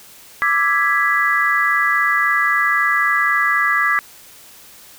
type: chord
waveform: sine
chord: E dominant seventh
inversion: third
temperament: equal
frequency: 1174.7 / 1318.5 / 1661.2 / 1975.5 Hz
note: D6 / E6 / G#6 / B6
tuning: 0 / 0 / 0 / 0 cents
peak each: -19 / -24 / -18 / -18 dBFS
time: 0.42-3.99 s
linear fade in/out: 0 ms
effects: white hiss -43 dBFS RMS until 4.98 s